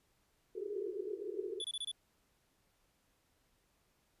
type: band-pass noise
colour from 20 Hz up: white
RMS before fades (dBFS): -41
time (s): 0.55-1.62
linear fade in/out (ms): 5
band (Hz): 360 to 430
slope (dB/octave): 96
type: tone bursts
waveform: square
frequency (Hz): 3451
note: A7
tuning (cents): -34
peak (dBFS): -38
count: 5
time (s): 1.6-1.915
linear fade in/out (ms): 2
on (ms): 43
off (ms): 25
effects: pink hiss -75 dBFS RMS until 4.2 s + resampled to 32000 Hz